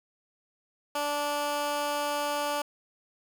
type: tone with high-pass filter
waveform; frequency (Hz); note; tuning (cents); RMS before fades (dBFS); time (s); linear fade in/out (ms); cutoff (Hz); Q
15% pulse; 291.5; D4; -13; -30; 0.95-2.62; 5; 580; 0.96
effects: 8-bit